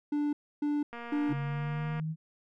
triangle tone bursts, 293.7 Hz, D4, in tune, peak -25 dBFS, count 3, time 0.12-1.33 s, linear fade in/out 5 ms, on 210 ms, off 290 ms
click train, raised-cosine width 0.5 ms, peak -28 dBFS, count 253, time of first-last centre 0.93-1.998 s, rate 236 Hz
sine linear sweep, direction up, 138.59 to 160.1 Hz, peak -31 dBFS, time 1.28-2.16 s, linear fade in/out 50 ms
effects none

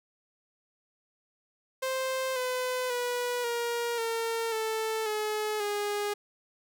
sawtooth tone with pitch steps, 523.3 / 505.8 / 488.8 / 472.4 / 456.6 / 441.3 / 426.5 / 412.2 Hz, C5 / B4 / B4 / A#4 / A#4 / A4 / G#4 / G#4, 0 / +41 / -18 / +23 / -36 / +5 / +46 / -13 cents, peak -25 dBFS, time 1.82-6.14 s, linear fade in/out 10 ms, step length 540 ms, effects none

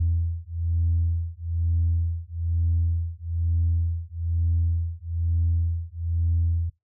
sine beating tone pair, 83.4 / 84.5 Hz, E2 / E2, +21 / +43 cents, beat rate 1.1 Hz, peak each -24 dBFS, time 0-6.7 s, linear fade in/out 10 ms, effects noise-tail reverb RT60 0.2 s tail -23 dB re dry + tanh soft clip ceiling -14 dBFS

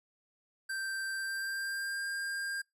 square tone with pitch glide, 1568 to 1602.8 Hz, G6 to G6, 0 to +38 cents, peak -35 dBFS, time 0.69-2.62 s, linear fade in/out 10 ms, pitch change +38 cents, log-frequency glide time 1.13-2.06 s, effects noise-tail reverb RT60 0.2 s tail -26 dB re dry + resampled to 32000 Hz

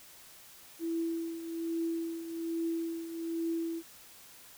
sine tone with tremolo, 331.3 Hz, E4, 9 cents sharp, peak -29 dBFS, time 0.79-3.83 s, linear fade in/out 50 ms, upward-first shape triangle, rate 1.2 Hz, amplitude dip 70%, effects white hiss -54 dBFS RMS until 4.57 s

